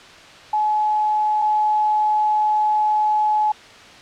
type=tone pair in turn; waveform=sine; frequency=851 / 851 Hz; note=G#5 / G#5; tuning=+42 / +42 cents; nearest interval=unison; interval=0 cents; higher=neither; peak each=-16 / -15 dBFS; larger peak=second; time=0.53-1.42 / 1.42-3.52 s; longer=second; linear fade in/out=5 ms; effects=white hiss -42 dBFS RMS until 4.01 s + low-pass 4000 Hz 12 dB/octave